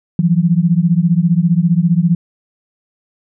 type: beating tone pair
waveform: sine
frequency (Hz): 165 / 180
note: E3 / F#3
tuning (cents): +2 / -47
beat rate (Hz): 15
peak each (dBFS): -12 / -13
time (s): 0.19-2.15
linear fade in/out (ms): 2
effects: none